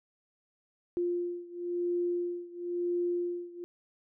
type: beating tone pair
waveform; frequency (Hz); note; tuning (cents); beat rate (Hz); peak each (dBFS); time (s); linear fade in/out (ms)
sine; 350 / 350.98; F4 / F4; +4 / +9; 0.98; -32 / -34; 0.97-3.64; 0
effects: none